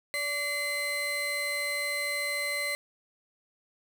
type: tone pair together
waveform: 35% pulse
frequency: 576.4 / 2054 Hz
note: D5 / C7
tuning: -33 / -33 cents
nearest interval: octave + minor seventh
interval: 2200 cents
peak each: -35 / -28 dBFS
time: 0.14-2.75 s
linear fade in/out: 0 ms
effects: none